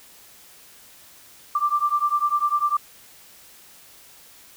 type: beating tone pair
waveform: sine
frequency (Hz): 1174.7 / 1184.7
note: D6 / D6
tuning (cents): 0 / +15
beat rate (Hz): 10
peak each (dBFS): -22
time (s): 1.55-2.77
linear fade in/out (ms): 5
effects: white hiss -49 dBFS RMS until 4.56 s